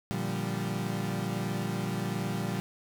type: chord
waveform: 35% pulse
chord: G minor seventh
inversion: first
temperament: equal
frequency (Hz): 116.54 / 146.83 / 174.61 / 196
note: Bb2 / D3 / F3 / G3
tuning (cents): 0 / 0 / 0 / 0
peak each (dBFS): -34 / -36 / -34 / -33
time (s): 0.11-2.6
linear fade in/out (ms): 0
effects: none